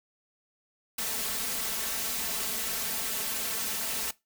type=noise with comb filter; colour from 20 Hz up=white; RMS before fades=-32 dBFS; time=0.98-4.11 s; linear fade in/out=5 ms; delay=4.5 ms; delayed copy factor=+0.75; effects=noise-tail reverb RT60 0.2 s tail -20 dB re dry